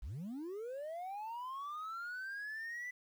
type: linear sweep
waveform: sine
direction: up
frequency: 41.2 to 2000 Hz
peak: -38 dBFS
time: 0.02-2.91 s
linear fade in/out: 10 ms
effects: tanh soft clip ceiling -40 dBFS + 11-bit